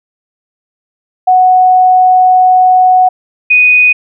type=tone pair in turn; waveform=sine; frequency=739 / 2486 Hz; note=F#5 / D#7; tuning=-2 / -2 cents; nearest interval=octave + major sixth; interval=2100 cents; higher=second; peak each=-3 dBFS; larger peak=neither; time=1.27-3.09 / 3.5-3.93 s; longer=first; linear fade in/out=10 ms; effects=none